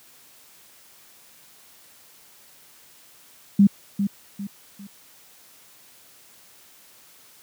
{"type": "tone with echo", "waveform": "sine", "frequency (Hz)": 200, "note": "G3", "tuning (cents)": 35, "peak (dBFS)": -10, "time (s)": [3.59, 3.67], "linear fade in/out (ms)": 5, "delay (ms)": 400, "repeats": 3, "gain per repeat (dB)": -9, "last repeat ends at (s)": 4.87, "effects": ["white hiss -52 dBFS RMS until 7.42 s", "high-pass 80 Hz 12 dB/octave"]}